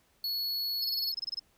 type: tone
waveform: square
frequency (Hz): 4381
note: C#8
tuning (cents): -21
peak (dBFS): -31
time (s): 0.24-1.12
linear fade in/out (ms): 2
type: tone bursts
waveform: sine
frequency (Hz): 5150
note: E8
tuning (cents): -41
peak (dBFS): -31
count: 12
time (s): 0.82-1.395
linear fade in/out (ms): 5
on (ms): 25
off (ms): 25
effects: pink hiss -68 dBFS RMS until 1.57 s